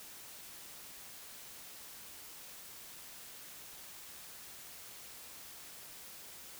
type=silence; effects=white hiss -51 dBFS RMS until 6.59 s